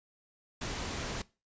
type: noise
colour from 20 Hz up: pink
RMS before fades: -37 dBFS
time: 0.61-1.22 s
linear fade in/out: 5 ms
effects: noise-tail reverb RT60 0.3 s tail -21 dB re dry + resampled to 16000 Hz